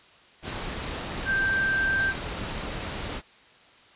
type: tone in noise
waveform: sine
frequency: 1568 Hz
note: G6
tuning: in tune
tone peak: -22 dBFS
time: 1.25-2.14 s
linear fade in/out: 50 ms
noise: pink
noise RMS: -33 dBFS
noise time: 0.42-3.22 s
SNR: +8 dB
effects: white hiss -54 dBFS RMS until 3.95 s + resampled to 8000 Hz